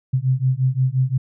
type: beating tone pair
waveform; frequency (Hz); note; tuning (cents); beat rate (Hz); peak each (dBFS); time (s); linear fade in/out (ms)
sine; 127.3 / 133; C3 / C3; -47 / +29; 5.7; -19; 0.13-1.18; 10
effects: none